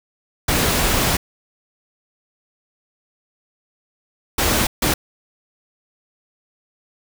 pink noise bursts at uneven times, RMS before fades -18 dBFS, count 3, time 0.48-1.17 / 4.38-4.67 / 4.82-4.94 s, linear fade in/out 5 ms, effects none

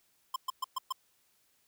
square tone bursts, 1046.5 Hz, C6, in tune, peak -31 dBFS, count 5, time 0.34-0.925 s, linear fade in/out 5 ms, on 21 ms, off 120 ms, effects white hiss -71 dBFS RMS until 1.67 s

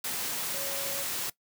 sine tone in noise, 554.4 Hz, C#5, in tune, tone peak -39 dBFS, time 0.54-1.03 s, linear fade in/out 5 ms, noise white, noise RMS -33 dBFS, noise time 0.04-1.3 s, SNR -9 dB, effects noise-tail reverb RT60 0.1 s tail -19 dB re dry + high-pass 100 Hz 12 dB/octave

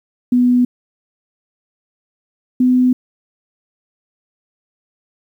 sine tone pair in turn, 246.9 / 252.1 Hz, B3 / B3, 0 / +36 cents, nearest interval unison, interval 36 cents, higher second, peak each -9 dBFS, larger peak neither, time 0.32-0.65 / 2.6-2.93 s, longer neither, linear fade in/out 5 ms, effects 8-bit

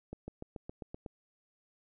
accelerating click train, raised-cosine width 2 ms, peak -28 dBFS, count 8, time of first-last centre 0.13-1.062 s, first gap 150 ms, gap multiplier 0.96, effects none

